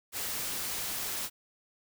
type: noise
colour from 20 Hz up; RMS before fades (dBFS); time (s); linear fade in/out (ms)
white; -35; 0.12-1.3; 50
effects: none